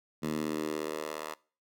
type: tone with high-pass filter sweep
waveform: 10% pulse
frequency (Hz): 77.1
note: D#2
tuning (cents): -15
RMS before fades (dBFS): -35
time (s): 0.22-1.35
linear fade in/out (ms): 20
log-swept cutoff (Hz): 190 to 770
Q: 1.8
effects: noise-tail reverb RT60 0.4 s tail -23 dB re dry